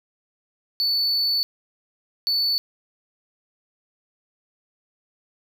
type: tone bursts at uneven times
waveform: triangle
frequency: 4475 Hz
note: C#8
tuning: 16 cents sharp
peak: -18 dBFS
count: 2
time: 0.8-1.43 / 2.27-2.58 s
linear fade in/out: 0 ms
effects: none